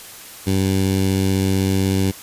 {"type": "tone with notch filter", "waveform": "15% pulse", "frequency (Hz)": 95.9, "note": "G2", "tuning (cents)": -37, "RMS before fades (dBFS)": -18, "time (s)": [0.46, 2.12], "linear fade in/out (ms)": 20, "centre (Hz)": 1200, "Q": 0.61, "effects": ["white hiss -38 dBFS RMS until 2.22 s", "resampled to 32000 Hz"]}